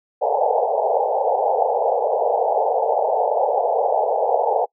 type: band-pass noise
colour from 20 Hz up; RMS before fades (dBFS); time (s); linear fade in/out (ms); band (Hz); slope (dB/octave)
white; -19; 0.21-4.66; 20; 440 to 870; 96
effects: noise-tail reverb RT60 0.1 s tail -26 dB re dry